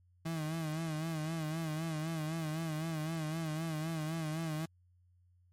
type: tone with vibrato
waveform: 35% pulse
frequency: 159.1 Hz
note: D#3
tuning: 39 cents sharp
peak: -33 dBFS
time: 0.25-4.66 s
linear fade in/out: 10 ms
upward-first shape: sine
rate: 3.9 Hz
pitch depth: 70 cents each way
effects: added 89 Hz sine -64 dBFS peak until 5.52 s + MP3 64 kbps